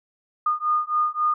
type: beating tone pair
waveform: sine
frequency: 1221 / 1224.7 Hz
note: D#6 / D#6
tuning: -33 / -28 cents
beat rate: 3.7 Hz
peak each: -23 dBFS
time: 0.46-1.34 s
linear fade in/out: 5 ms
effects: none